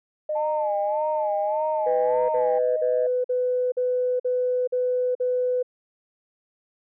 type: tone with pitch glide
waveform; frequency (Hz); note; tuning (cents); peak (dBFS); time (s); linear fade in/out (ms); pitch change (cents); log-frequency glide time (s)
sine; 610 to 622.8; D#5 to D#5; -34 to +2; -23; 0.29-3.07; 5; +36; 0.73-1.91
type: tone with vibrato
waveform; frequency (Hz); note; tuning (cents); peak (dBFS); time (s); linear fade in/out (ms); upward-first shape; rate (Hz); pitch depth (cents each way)
sine; 864; A5; -32; -25; 0.35-2.59; 10; sine; 1.7; 130
type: tone bursts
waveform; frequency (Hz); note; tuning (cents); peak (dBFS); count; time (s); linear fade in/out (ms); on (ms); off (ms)
sine; 500; B4; +21; -20; 8; 1.86-5.629; 10; 430; 47
effects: tanh soft clip ceiling -12 dBFS